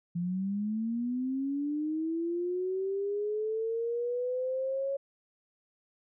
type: linear sweep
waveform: sine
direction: up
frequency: 170 to 554.4 Hz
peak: -29 dBFS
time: 0.15-4.97 s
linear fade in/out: 10 ms
effects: none